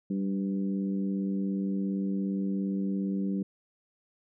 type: harmonic tone with a mistuned harmonic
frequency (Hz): 97.3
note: G2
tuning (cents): -12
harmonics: 2 / 3 / 4 / 5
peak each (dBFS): -28 / -35 / -42 / -46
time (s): 0.1-3.43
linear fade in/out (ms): 5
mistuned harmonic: 5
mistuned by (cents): +21
effects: none